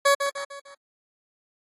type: tone with echo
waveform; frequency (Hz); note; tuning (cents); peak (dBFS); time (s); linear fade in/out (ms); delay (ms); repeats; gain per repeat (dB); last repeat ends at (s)
20% pulse; 561; C#5; +21; -11; 0.05-0.15; 10; 150; 4; -7; 0.75
effects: AAC 32 kbps